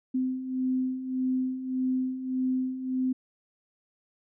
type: beating tone pair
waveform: sine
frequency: 256.4 / 258.1 Hz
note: C4 / C4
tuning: -35 / -23 cents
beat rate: 1.7 Hz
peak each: -33 / -27 dBFS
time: 0.14-3.13 s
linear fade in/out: 10 ms
effects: none